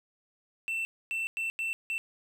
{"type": "tone bursts at uneven times", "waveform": "triangle", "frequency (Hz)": 2681, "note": "E7", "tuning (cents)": 29, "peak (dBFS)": -28, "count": 5, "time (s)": [[0.68, 0.85], [1.11, 1.27], [1.37, 1.5], [1.59, 1.73], [1.9, 1.98]], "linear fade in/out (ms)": 0, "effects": []}